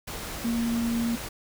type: tone in noise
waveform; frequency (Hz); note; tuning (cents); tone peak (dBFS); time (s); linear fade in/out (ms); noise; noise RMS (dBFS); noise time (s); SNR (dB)
sine; 233.1; A#3; 0; -24; 0.44-1.16; 10; pink; -36; 0.07-1.29; +9
effects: none